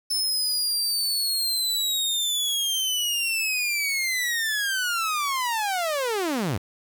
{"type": "linear sweep", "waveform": "sawtooth", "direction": "down", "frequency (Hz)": [5274, 80.3], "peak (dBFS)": -20, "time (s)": [0.1, 6.58], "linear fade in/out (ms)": 10, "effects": ["8-bit"]}